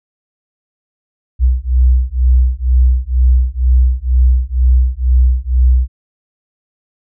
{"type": "beating tone pair", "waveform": "sine", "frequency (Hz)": [61.74, 63.84], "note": ["B1", "C2"], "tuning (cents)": [0, -42], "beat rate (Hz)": 2.1, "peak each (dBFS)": -11, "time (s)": [1.39, 5.88], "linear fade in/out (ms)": 50, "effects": []}